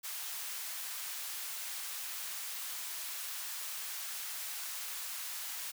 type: high-pass noise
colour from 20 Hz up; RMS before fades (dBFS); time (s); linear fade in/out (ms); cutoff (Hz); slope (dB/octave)
white; -41; 0.03-5.72; 20; 970; 12
effects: none